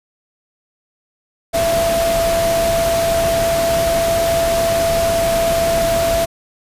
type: tone in noise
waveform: sine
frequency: 669 Hz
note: E5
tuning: 25 cents sharp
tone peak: -14 dBFS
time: 1.53-6.26 s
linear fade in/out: 20 ms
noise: pink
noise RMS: -22 dBFS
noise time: 1.53-6.26 s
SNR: +5 dB
effects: resampled to 32000 Hz